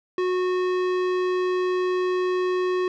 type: tone with tanh clipping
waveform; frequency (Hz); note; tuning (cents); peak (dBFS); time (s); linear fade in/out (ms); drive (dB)
sine; 365.8; F#4; -20; -23; 0.18-2.88; 2; 17
effects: none